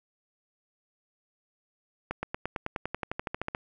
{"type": "accelerating click train", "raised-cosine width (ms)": 0.5, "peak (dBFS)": -16, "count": 17, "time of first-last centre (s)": [2.11, 3.549], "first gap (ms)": 120, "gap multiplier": 0.96, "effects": []}